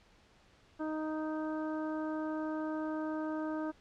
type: harmonic tone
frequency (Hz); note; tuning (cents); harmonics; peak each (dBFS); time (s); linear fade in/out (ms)
311.1; D#4; 0; 1 / 2 / 3 / 4 / 5; -35 / -41 / -45 / -47 / -49; 0.79-3.72; 20
effects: pink hiss -64 dBFS RMS until 3.8 s + low-pass 5000 Hz 12 dB/octave